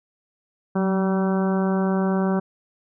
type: harmonic tone with a mistuned harmonic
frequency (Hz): 191.7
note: G3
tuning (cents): -38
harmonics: 1 / 2 / 3 / 4 / 5 / 6 / 7 / 8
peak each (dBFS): -20 / -26 / -30 / -32 / -34 / -36 / -37 / -38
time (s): 0.75-2.4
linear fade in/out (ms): 10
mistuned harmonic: 1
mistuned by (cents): -31
effects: none